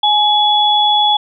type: tone pair together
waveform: sine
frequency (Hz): 840 / 3392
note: G#5 / G#7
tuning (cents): +19 / +36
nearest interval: 2 octaves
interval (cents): 2417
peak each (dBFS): -12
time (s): 0.03-1.17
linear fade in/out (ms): 5
effects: none